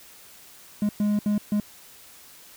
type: tone bursts at uneven times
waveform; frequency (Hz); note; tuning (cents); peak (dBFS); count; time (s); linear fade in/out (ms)
triangle; 207.7; G#3; 0; -18; 4; 0.82-0.89 / 1-1.19 / 1.26-1.38 / 1.52-1.6; 2
effects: white hiss -49 dBFS RMS until 2.56 s